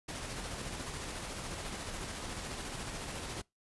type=noise with tremolo; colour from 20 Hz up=pink; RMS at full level=-40 dBFS; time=0.08-3.42 s; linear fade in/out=10 ms; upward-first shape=square; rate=14 Hz; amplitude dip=25%; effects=noise-tail reverb RT60 0.2 s tail -24 dB re dry + resampled to 24000 Hz